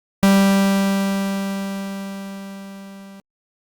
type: tone with level ramp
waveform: 45% pulse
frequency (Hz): 196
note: G3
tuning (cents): 0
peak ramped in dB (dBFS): -10 to -38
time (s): 0.23-3.2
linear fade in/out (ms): 0
effects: Opus 48 kbps